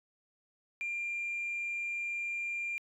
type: tone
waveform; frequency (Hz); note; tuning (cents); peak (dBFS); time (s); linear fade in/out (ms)
sine; 2389; D7; +29; -32; 0.81-2.78; 0
effects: tanh soft clip ceiling -30 dBFS